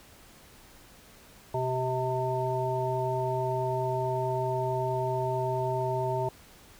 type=harmonic tone with a mistuned harmonic; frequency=128.9 Hz; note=C3; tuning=26 cents flat; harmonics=1 / 3 / 5 / 7; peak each=-32 / -32 / -32 / -32 dBFS; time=1.54-6.29 s; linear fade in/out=5 ms; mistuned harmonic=1; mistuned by=-29 cents; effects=pink hiss -54 dBFS RMS until 6.79 s